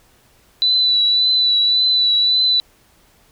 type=tone with vibrato; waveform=sine; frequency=3971 Hz; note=B7; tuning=9 cents sharp; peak=-12 dBFS; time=0.62-2.6 s; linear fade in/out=0 ms; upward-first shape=triangle; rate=1.8 Hz; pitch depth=31 cents each way; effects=pink hiss -54 dBFS RMS until 3.31 s